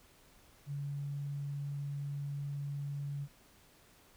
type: tone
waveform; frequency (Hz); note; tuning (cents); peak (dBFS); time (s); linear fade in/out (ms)
sine; 142.2; C#3; +45; -36; 0.66-3.28; 50
effects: pink hiss -63 dBFS RMS until 4.16 s